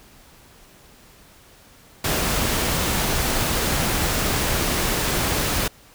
pink noise, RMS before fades -22 dBFS, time 2.04-5.68 s, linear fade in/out 5 ms, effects pink hiss -50 dBFS RMS until 5.94 s

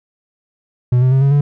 triangle tone with pitch steps, 123.6 / 128.4 / 133.39 / 138.58 / 143.96 Hz, B2 / C3 / C3 / C#3 / D3, +2 / -32 / +34 / 0 / -34 cents, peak -7 dBFS, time 0.92-1.41 s, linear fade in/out 5 ms, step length 98 ms, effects none

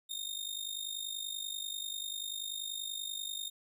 sawtooth tone with amplitude modulation, 3676 Hz, A#7, 25 cents flat, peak -31 dBFS, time 0.09-3.5 s, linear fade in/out 20 ms, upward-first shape sine, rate 50.3 Hz, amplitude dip 75%, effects none

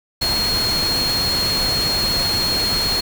sine tone in noise, 4277 Hz, C8, 37 cents sharp, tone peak -18 dBFS, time 0.21-3.01 s, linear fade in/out 10 ms, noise pink, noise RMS -24 dBFS, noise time 0.21-3.01 s, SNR +3 dB, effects none

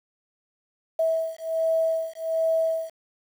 sine beating tone pair, 649 / 650.3 Hz, E5 / E5, -27 / -24 cents, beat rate 1.3 Hz, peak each -25 dBFS, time 0.99-2.9 s, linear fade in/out 5 ms, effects 8-bit

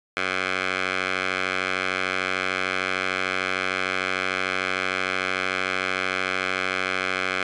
10% pulse tone with band-pass filter, 93.3 Hz, F#2, 15 cents sharp, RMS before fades -26 dBFS, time 0.17-7.43 s, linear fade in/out 0 ms, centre 2000 Hz, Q 1.7, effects resampled to 22050 Hz

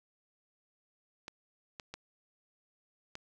clicks, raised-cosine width 0.2 ms, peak -25 dBFS, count 4, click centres 1.281 / 1.798 / 1.94 / 3.154 s, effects none

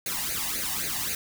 white noise with flanger, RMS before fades -30 dBFS, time 0.06-1.15 s, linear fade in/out 2 ms, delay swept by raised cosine 0.45 to 1.1 ms, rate 3.8 Hz, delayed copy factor +0.8, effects none

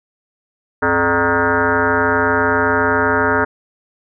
sine tone with frequency modulation, 932.3 Hz, A#5, in tune, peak -12 dBFS, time 0.82-3.45 s, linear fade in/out 10 ms, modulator 167 Hz, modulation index 4.3, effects none

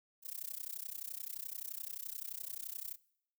violet noise with amplitude modulation, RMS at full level -40 dBFS, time 0.22-2.97 s, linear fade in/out 50 ms, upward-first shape sine, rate 31.6 Hz, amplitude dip 100%, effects noise-tail reverb RT60 0.7 s tail -22 dB re dry

